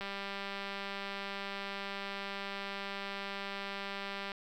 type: click train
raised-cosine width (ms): 0.3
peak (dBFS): -24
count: 854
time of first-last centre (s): 0.01-4.318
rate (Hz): 198
effects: 10-bit